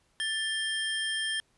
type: tone pair together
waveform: square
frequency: 1763 / 3193 Hz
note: A6 / G7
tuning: +3 / +31 cents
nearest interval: minor seventh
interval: 1028 cents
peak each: -33 / -32 dBFS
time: 0.2-1.4 s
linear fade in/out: 0 ms
effects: pink hiss -69 dBFS RMS until 1.57 s + resampled to 24000 Hz